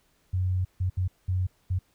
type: tone bursts at uneven times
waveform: sine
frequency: 92.1 Hz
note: F#2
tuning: 7 cents flat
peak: -23 dBFS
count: 5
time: 0.33-0.65 / 0.8-0.9 / 0.97-1.08 / 1.28-1.47 / 1.7-1.79 s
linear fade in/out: 10 ms
effects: pink hiss -67 dBFS RMS until 1.94 s